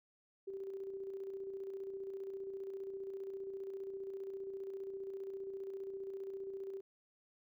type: tone with tremolo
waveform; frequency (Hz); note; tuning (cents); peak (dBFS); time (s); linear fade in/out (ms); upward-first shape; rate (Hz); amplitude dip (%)
sine; 389; G4; -13; -40; 0.47-6.81; 10; square; 15; 35
effects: none